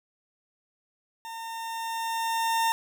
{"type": "tone with level ramp", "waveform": "40% pulse", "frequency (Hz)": 910, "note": "A#5", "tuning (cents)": -42, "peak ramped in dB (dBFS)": [-36, -21], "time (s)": [1.25, 2.72], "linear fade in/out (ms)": 0, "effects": []}